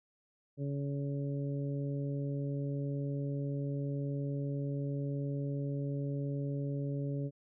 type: harmonic tone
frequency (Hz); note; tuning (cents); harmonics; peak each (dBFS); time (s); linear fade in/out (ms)
140.9; C#3; +29; 1 / 2 / 3 / 4; -34 / -40 / -44 / -46; 0.57-7.31; 50
effects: none